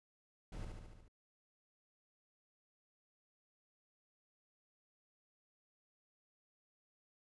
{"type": "noise with echo", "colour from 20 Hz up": "brown", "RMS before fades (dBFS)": -45, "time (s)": [0.52, 0.65], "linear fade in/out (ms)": 5, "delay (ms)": 72, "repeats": 6, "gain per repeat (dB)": -3, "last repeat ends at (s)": 1.082, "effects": ["resampled to 24000 Hz"]}